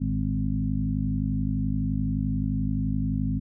harmonic tone with a mistuned harmonic, 51.6 Hz, G#1, 10 cents flat, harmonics 1 / 2 / 3 / 4 / 5, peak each -30 / -30 / -30 / -30 / -30 dBFS, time 0-3.4 s, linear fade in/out 20 ms, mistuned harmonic 2, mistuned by +67 cents, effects none

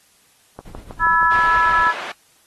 click train, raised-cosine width 1 ms, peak -19 dBFS, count 9, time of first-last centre 0.59-1.868 s, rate 6.26 Hz
brown noise with tremolo, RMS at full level -34 dBFS, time 0.65-1.83 s, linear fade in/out 10 ms, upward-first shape triangle, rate 8.9 Hz, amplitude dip 75%
sine chord, E major, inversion second, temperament equal with one note detuned, 987.8 / 1318.5 / 1698.1 Hz, B5 / E6 / G#6, 0 / 0 / +38 cents, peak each -17 dBFS, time 0.99-1.94 s, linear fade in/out 50 ms
pink band-pass noise, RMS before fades -31 dBFS, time 1.31-2.12 s, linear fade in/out 5 ms, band 700 to 2600 Hz, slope 12 dB/octave
effects white hiss -56 dBFS RMS until 2.46 s + AAC 32 kbps

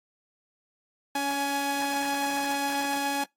sawtooth tone pair together, 281.6 / 837.5 Hz, C#4 / G#5, +27 / +14 cents, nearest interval octave + perfect fifth, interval 1887 cents, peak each -27 / -24 dBFS, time 1.15-3.24 s, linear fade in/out 5 ms, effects noise-tail reverb RT60 0.2 s tail -26 dB re dry + AAC 48 kbps

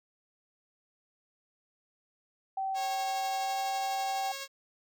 sine tone with pitch glide, 771 to 776.4 Hz, G5 to G5, -29 to -17 cents, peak -30 dBFS, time 2.57-4.32 s, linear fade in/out 5 ms, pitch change +12 cents, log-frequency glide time 3.39-3.52 s
5% pulse tone with tremolo, 547 Hz, C#5, 23 cents flat, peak -25 dBFS, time 2.74-4.48 s, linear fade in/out 50 ms, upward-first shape sine, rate 12 Hz, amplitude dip 25%
effects none

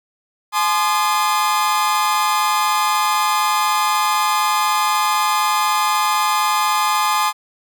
40% pulse tone cluster, 849 / 1041 / 1217 Hz, G#5 / C6 / D#6, +38 / -9 / -39 cents, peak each -19 dBFS, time 0.52-7.33 s, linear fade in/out 50 ms, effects none

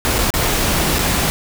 pink noise with dropouts, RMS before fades -17 dBFS, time 0.05-1.3 s, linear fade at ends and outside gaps 0 ms, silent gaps 0.183-0.188 / 0.304-0.339 / 0.985-0.991 s, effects none

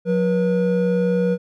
triangle tone pair together, 180.6 / 482.5 Hz, F#3 / B4, -42 / -40 cents, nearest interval octave + perfect fourth, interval 1702 cents, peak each -17 dBFS, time 0.05-1.38 s, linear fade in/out 50 ms, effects none

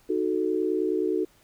sine chord, D# diminished, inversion none, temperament equal, 311.1 / 370 / 440 Hz, D#4 / F#4 / A4, 0 / 0 / 0 cents, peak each -28 / -26 / -28 dBFS, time 0.09-1.25 s, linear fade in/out 10 ms, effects pink hiss -60 dBFS RMS until 1.43 s

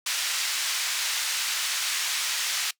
white band-pass noise, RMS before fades -28 dBFS, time 0.06-2.71 s, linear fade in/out 5 ms, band 1500 to 6400 Hz, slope 12 dB/octave, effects noise-tail reverb RT60 0.1 s tail -21 dB re dry

